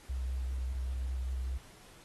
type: tone with vibrato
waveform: sine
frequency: 64.2 Hz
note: C2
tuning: 32 cents flat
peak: -32 dBFS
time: 0.09-1.58 s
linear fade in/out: 10 ms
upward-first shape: sine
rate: 5.1 Hz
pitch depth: 22 cents each way
effects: pink hiss -57 dBFS RMS until 2.04 s + AAC 32 kbps